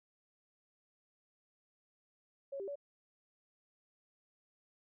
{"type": "tone with pitch steps", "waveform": "sine", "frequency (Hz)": [552, 393.4, 569], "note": ["C#5", "G4", "C#5"], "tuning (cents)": [-7, 6, 45], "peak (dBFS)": -39, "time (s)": [2.52, 2.757], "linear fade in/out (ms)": 10, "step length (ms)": 79, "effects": []}